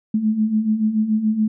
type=beating tone pair; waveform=sine; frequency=211.6 / 218.6 Hz; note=G#3 / A3; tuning=+33 / -11 cents; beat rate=7 Hz; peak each=-23 / -17 dBFS; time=0.14-1.48 s; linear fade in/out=5 ms; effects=none